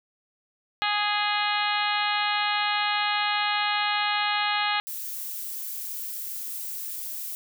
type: harmonic tone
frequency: 415 Hz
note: G#4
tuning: 1 cent flat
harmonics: 2 / 3 / 4 / 5 / 6 / 7 / 8 / 9 / 10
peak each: -28 / -30 / -31 / -32 / -33 / -33 / -34 / -35 / -35 dBFS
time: 0.82-4.8 s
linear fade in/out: 0 ms
type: noise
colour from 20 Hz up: violet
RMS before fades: -34 dBFS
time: 4.87-7.35 s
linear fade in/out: 0 ms
effects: none